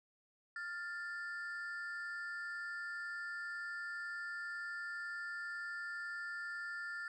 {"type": "ring-modulated tone", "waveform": "triangle", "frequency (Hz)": 1585, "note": "G6", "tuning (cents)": 19, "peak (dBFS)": -36, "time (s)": [0.56, 7.08], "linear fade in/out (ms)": 2, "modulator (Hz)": 184, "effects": ["resampled to 22050 Hz", "13-bit"]}